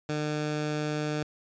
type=tone; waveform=15% pulse; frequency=150.9 Hz; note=D3; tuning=47 cents sharp; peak=-22 dBFS; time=0.09-1.23 s; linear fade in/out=2 ms; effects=resampled to 16000 Hz